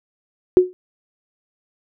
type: tone with exponential decay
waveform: sine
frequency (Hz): 365.1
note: F#4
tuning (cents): -23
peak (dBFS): -3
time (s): 0.57-0.73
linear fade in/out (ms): 0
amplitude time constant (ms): 34
effects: none